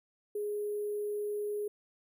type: tone with sample-and-hold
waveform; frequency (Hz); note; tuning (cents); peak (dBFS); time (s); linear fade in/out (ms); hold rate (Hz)
sine; 415.3; G#4; 0; -32; 0.35-1.68; 5; 11025
effects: none